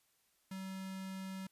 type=tone with notch filter; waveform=square; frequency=190.5 Hz; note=G3; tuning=49 cents flat; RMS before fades=-44 dBFS; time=0.51-1.47 s; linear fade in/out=5 ms; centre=460 Hz; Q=0.96; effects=white hiss -75 dBFS RMS until 1.51 s + resampled to 32000 Hz